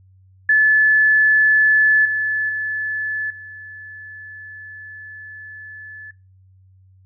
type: tone with level steps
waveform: sine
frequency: 1730 Hz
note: A6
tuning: 30 cents flat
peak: -10 / -17 / -20 / -33 dBFS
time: 0.49-6.11 s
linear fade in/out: 5 ms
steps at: 2.05 / 2.49 / 3.3 s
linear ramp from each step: 5 ms
effects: noise-tail reverb RT60 0.3 s tail -21 dB re dry + added 94 Hz sine -48 dBFS peak until 7.05 s